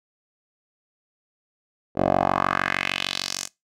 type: tone with band-pass filter sweep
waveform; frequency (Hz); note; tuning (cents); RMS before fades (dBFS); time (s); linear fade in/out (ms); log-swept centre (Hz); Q
10% pulse; 46.59; F#1; +13; -24; 1.95-3.49; 50; 480 to 7200; 2.5
effects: noise-tail reverb RT60 0.2 s tail -21 dB re dry